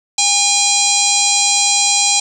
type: harmonic tone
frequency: 811 Hz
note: G#5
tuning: 41 cents flat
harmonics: 1 / 3 / 4 / 5 / 6 / 7 / 8 / 9 / 10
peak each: -21 / -21 / -23 / -18 / -23 / -20 / -23 / -17 / -20 dBFS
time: 0.18-2.2 s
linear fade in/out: 5 ms
effects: 7-bit